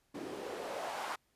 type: noise with band-pass filter sweep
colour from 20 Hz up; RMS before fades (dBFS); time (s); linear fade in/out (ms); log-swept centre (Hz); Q
white; -41; 0.14-1.16; 10; 300 to 1000; 2.5
effects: pink hiss -75 dBFS RMS until 1.35 s + resampled to 32000 Hz